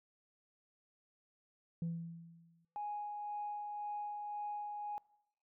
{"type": "tone with exponential decay", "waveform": "sine", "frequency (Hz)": 167.3, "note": "E3", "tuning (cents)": 26, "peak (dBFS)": -32, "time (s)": [1.82, 2.65], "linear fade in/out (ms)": 2, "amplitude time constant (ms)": 180}
{"type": "tone with tremolo", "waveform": "sine", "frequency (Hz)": 830.6, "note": "G#5", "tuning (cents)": 0, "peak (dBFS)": -37, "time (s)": [2.76, 4.98], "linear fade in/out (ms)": 0, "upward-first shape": "sine", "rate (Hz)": 1.9, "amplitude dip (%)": 30}
{"effects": ["noise-tail reverb RT60 0.8 s tail -24 dB re dry", "tanh soft clip ceiling -33 dBFS"]}